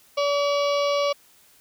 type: harmonic tone with a mistuned harmonic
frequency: 572 Hz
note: D5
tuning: 46 cents flat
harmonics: 1 / 2 / 4 / 5 / 6 / 7 / 8 / 9 / 10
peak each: -21 / -27 / -33 / -35 / -37 / -38 / -39 / -40 / -41 dBFS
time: 0.17-1.13 s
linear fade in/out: 10 ms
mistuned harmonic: 6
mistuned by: -32 cents
effects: white hiss -56 dBFS RMS until 1.6 s